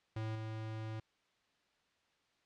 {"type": "tone with level steps", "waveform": "square", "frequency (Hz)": 110, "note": "A2", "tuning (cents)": 0, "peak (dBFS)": [-38, -41], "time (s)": [0.16, 1], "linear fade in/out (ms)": 5, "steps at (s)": 0.35, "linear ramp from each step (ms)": 5, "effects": ["white hiss -75 dBFS RMS until 2.45 s", "low-pass 4000 Hz 12 dB/octave"]}